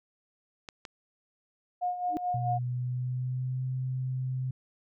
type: clicks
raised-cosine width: 0.2 ms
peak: -23 dBFS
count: 2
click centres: 0.688 / 0.852 s
type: tone with tremolo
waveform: sine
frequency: 718 Hz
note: F5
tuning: 48 cents sharp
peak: -26 dBFS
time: 1.81-2.59 s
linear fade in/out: 20 ms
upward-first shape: sine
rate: 4.6 Hz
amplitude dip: 65%
type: tone with exponential growth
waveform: sine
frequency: 311.1 Hz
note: D#4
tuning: in tune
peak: -25 dBFS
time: 2.07-2.17 s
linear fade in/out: 0 ms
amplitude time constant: 20 ms
type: tone with pitch glide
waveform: sine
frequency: 123 to 129.19 Hz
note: B2 to C3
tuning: -7 to -22 cents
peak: -29 dBFS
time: 2.34-4.51 s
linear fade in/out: 5 ms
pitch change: +85 cents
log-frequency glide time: 2.54-3.63 s
effects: none